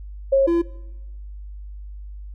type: tone pair in turn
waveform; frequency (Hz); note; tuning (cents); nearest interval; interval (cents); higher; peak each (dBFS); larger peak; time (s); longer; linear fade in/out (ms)
sine / triangle; 543 / 339.1; C#5 / E4; -36 / +49; minor sixth; 815; first; -12 / -14; first; 0.32-0.47 / 0.47-0.62; neither; 10
effects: noise-tail reverb RT60 1.0 s tail -21 dB re dry + added 50 Hz sine -33 dBFS peak until 2.34 s